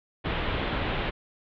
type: low-pass noise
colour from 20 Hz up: pink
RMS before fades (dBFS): -29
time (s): 0.24-1.11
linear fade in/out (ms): 20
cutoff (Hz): 3600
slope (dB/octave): 48
effects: none